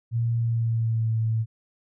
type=tone with pitch glide; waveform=sine; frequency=116.54 to 111.92 Hz; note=A#2 to A2; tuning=0 to +30 cents; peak=-21 dBFS; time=0.11-1.46 s; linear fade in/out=50 ms; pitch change=-70 cents; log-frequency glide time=0.36-1.12 s; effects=none